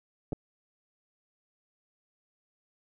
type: clicks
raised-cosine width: 2 ms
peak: -22 / -20 dBFS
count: 2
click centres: 0.323 / 0.33 s
effects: none